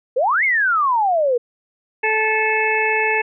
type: exponential two-way sweep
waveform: sine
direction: up then down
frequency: 465.5 to 2217 to 465.5 Hz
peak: -14 dBFS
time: 0.16-1.38 s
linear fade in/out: 10 ms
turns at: 0.44 s
type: harmonic tone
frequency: 436.1 Hz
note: A4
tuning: 15 cents flat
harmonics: 1 / 2 / 4 / 5 / 6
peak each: -22 / -22 / -22 / -22 / -22 dBFS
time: 2.03-3.22 s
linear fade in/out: 10 ms
effects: none